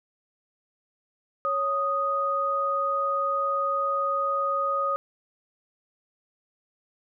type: tone pair together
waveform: sine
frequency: 554 / 1243.7 Hz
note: C#5 / D#6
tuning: -1 / -1 cents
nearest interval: octave + major second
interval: 1400 cents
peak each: -29 / -24 dBFS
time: 1.45-4.96 s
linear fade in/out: 0 ms
effects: none